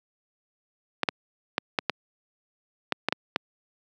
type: clicks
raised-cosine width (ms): 0.3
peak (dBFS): -6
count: 9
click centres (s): 1.033 / 1.088 / 1.581 / 1.788 / 1.897 / 2.923 / 3.086 / 3.125 / 3.361
effects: high-pass 200 Hz 12 dB/octave